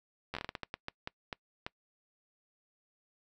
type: slowing click train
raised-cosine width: 0.3 ms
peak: -21 dBFS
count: 14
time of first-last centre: 0.34-1.665 s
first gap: 11 ms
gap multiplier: 1.33
effects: noise-tail reverb RT60 0.1 s tail -24 dB re dry